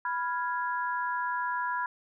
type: chord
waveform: sine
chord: F diminished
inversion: second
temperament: equal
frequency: 987.8 / 1396.9 / 1661.2 Hz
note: Cb6 / F6 / Ab6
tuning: 0 / 0 / 0 cents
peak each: -30 / -36 / -35 dBFS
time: 0.05-1.86 s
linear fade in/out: 2 ms
effects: none